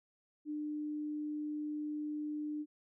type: tone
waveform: sine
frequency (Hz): 300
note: D4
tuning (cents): +37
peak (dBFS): -36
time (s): 0.45-2.66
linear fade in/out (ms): 50
effects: none